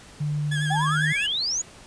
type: tone with pitch glide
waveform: sine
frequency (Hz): 148.4 to 152.75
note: D3 to D#3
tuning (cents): +18 to -32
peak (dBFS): -23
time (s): 0.2-1.13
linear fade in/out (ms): 10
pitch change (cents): +50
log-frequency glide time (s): 0.56-0.77
type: tone with vibrato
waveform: 30% pulse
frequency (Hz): 1661.2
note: G#6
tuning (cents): 0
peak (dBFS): -25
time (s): 0.51-1.27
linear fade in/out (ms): 10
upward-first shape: sine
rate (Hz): 10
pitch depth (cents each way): 60
type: exponential sweep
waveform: sine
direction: up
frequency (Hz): 740 to 6990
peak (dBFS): -23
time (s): 0.7-1.62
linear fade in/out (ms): 10
effects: pink hiss -47 dBFS RMS until 1.86 s + resampled to 22050 Hz